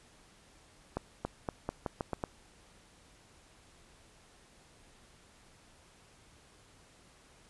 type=accelerating click train; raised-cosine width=1 ms; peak=-19 dBFS; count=8; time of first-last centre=0.97-2.238 s; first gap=280 ms; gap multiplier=0.85; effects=pink hiss -61 dBFS RMS until 7.49 s + resampled to 24000 Hz